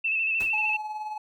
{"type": "tone with vibrato", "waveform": "sine", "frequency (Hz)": 2637, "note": "E7", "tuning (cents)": 0, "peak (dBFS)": -23, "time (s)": [0.04, 0.77], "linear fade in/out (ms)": 10, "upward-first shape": "square", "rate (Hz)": 13, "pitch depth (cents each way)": 32}
{"type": "noise with exponential decay", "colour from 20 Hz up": "pink", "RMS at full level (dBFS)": -36, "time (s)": [0.4, 0.59], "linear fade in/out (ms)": 5, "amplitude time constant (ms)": 41}
{"type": "tone with tremolo", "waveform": "triangle", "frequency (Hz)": 854, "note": "G#5", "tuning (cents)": 48, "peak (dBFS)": -27, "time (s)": [0.53, 1.18], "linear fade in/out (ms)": 5, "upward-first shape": "triangle", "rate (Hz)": 19, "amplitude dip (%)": 55}
{"effects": []}